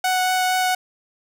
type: tone with vibrato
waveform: sawtooth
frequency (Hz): 740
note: F#5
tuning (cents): 0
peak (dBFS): -14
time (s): 0.04-0.75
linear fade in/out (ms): 5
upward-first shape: triangle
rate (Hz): 4.3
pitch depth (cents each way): 8
effects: none